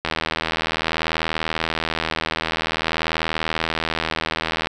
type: click train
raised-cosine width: 0.3 ms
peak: -5 dBFS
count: 373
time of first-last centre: 0.05-4.671 s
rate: 80.5 Hz
effects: none